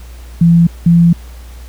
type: tone pair in turn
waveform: sine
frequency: 169 / 169.98 Hz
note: E3 / F3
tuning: +43 / -47 cents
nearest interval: unison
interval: 10 cents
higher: second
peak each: -4 dBFS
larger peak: neither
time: 0.41-0.67 / 0.86-1.13 s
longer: second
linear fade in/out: 5 ms
effects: added 60 Hz sine -29 dBFS peak until 1.68 s + pink hiss -42 dBFS RMS until 1.68 s